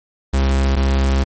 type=tone pair in turn; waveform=45% pulse; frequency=67.3 / 67.3 Hz; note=C2 / C2; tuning=+49 / +49 cents; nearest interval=unison; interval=0 cents; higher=neither; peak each=-13 dBFS; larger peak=neither; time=0.33-0.76 / 0.76-1.24 s; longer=second; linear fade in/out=10 ms; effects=MP3 32 kbps